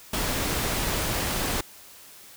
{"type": "noise", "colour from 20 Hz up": "pink", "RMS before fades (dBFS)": -27, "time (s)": [0.13, 1.61], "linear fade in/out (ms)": 5, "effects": ["white hiss -48 dBFS RMS until 2.36 s"]}